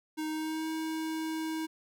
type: tone with pitch glide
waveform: square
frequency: 311.3 to 318.4 Hz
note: D#4 to D#4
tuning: +1 to +40 cents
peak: -33 dBFS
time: 0.17-1.67 s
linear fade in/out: 20 ms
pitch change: +39 cents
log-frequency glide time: 0.28-0.69 s
effects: none